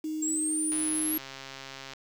sine tone, 311.1 Hz, D#4, in tune, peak -30 dBFS, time 0.04-1.18 s, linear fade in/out 5 ms
sine linear sweep, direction up, 7459 to 11540 Hz, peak -28 dBFS, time 0.22-1.18 s, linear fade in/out 5 ms
click train, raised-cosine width 0.2 ms, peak -24 dBFS, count 165, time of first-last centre 0.72-1.935 s, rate 135 Hz
effects 8-bit

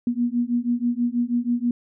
sine beating tone pair, 237.4 / 243.6 Hz, A#3 / B3, +32 / -24 cents, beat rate 6.2 Hz, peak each -23 dBFS, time 0.07-1.71 s, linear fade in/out 2 ms, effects none

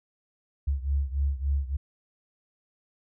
sine beating tone pair, 68.6 / 72.1 Hz, C#2 / D2, -17 / -31 cents, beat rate 3.5 Hz, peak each -26 / -29 dBFS, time 0.67-1.77 s, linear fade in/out 10 ms, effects none

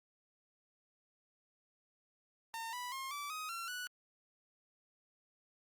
sawtooth tone with pitch steps, 909 / 985.6 / 1068.6 / 1158.6 / 1256.2 / 1362 / 1476.7 Hz, A#5 / B5 / C6 / D6 / D#6 / F6 / F#6, -44 / -4 / +36 / -24 / +16 / -44 / -4 cents, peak -37 dBFS, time 2.54-3.87 s, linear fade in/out 0 ms, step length 190 ms, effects Opus 48 kbps

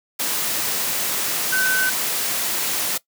sine tone in noise, 1521 Hz, F#6, 47 cents sharp, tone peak -18 dBFS, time 1.52-1.9 s, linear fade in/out 10 ms, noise white, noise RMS -23 dBFS, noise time 0.19-2.98 s, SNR +2 dB, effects noise-tail reverb RT60 0.1 s tail -19 dB re dry + high-pass 150 Hz 12 dB/octave

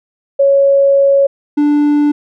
sine / triangle tone pair in turn, 554.4 / 293.7 Hz, C#5 / D4, 0 / 0 cents, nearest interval major seventh, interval 1100 cents, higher first, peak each -6 dBFS, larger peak neither, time 0.39-1.27 / 1.57-2.12 s, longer first, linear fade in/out 10 ms, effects none

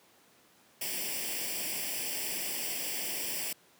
white noise with comb filter, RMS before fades -35 dBFS, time 0.81-3.53 s, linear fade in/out 5 ms, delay 0.38 ms, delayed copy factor +0.8, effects pink hiss -62 dBFS RMS until 3.79 s + high-pass 200 Hz 12 dB/octave

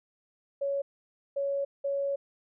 sine tone bursts at uneven times, 558 Hz, C#5, 11 cents sharp, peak -27 dBFS, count 3, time 0.61-0.82 / 1.36-1.65 / 1.84-2.16 s, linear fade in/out 10 ms, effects none

